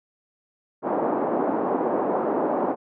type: band-pass noise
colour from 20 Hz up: pink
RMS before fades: -24 dBFS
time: 0.82-2.76 s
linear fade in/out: 50 ms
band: 260 to 970 Hz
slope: 24 dB/octave
effects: none